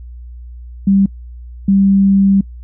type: tone pair in turn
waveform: sine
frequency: 196 / 196 Hz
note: G3 / G3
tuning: 0 / 0 cents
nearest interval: unison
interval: 0 cents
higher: neither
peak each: -7 / -7 dBFS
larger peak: neither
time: 0.87-1.06 / 1.68-2.41 s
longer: second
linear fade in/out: 5 ms
effects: noise-tail reverb RT60 0.1 s tail -26 dB re dry + added 60 Hz sine -29 dBFS peak until 2.63 s